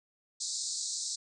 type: band-pass noise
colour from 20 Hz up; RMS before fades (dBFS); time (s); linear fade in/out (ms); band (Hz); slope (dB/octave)
white; -36; 0.4-1.16; 10; 3900 to 8400; 96
effects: none